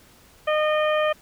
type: harmonic tone with a mistuned harmonic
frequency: 612 Hz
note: D#5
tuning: 29 cents flat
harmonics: 1 / 2 / 3 / 4 / 5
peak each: -20 / -26 / -30 / -32 / -34 dBFS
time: 0.47-1.13 s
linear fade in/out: 10 ms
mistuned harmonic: 5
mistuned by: +22 cents
effects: pink hiss -53 dBFS RMS until 1.21 s